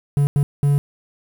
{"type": "tone bursts at uneven times", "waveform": "triangle", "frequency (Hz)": 142.8, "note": "D3", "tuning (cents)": -48, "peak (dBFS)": -11, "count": 3, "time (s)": [[0.17, 0.27], [0.36, 0.43], [0.63, 0.78]], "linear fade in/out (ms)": 0, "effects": ["7-bit"]}